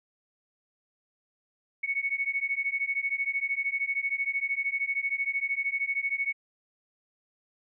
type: beating tone pair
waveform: sine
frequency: 2211 / 2224 Hz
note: C#7 / C#7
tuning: -5 / +5 cents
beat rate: 13 Hz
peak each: -30 dBFS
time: 1.83-6.33 s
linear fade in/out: 10 ms
effects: none